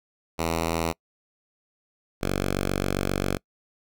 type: tone pair in turn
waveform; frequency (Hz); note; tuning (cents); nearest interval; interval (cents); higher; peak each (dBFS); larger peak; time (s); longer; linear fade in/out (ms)
5% pulse; 82.6 / 47.49; E2 / F#1; +4 / +46; minor seventh; 958; first; -13; neither; 0.38-0.93 / 2.21-3.38; second; 20
effects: noise-tail reverb RT60 0.1 s tail -26 dB re dry